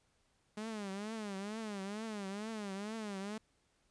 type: tone with vibrato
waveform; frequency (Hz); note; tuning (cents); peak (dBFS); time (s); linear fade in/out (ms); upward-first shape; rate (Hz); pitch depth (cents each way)
sawtooth; 207.7; G#3; 0; -36; 0.57-3.38; 5; triangle; 2.2; 160
effects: pink hiss -75 dBFS RMS until 3.9 s + resampled to 22050 Hz